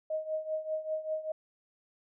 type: tone with tremolo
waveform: sine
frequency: 626 Hz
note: D#5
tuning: 10 cents sharp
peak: -28 dBFS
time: 0.1-1.32 s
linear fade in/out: 5 ms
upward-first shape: triangle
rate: 5.1 Hz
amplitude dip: 85%
effects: none